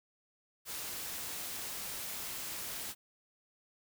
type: noise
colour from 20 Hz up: white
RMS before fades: -41 dBFS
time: 0.65-2.95 s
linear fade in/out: 50 ms
effects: none